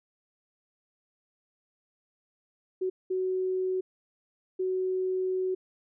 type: tone bursts at uneven times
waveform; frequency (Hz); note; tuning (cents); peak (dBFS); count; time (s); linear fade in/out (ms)
sine; 372.7; F#4; +13; -26; 3; 2.81-2.9 / 3.1-3.81 / 4.59-5.55; 10
effects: none